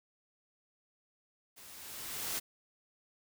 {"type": "noise with level ramp", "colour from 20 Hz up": "white", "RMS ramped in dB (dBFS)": [-54, -35], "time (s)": [1.56, 2.4], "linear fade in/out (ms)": 20, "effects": []}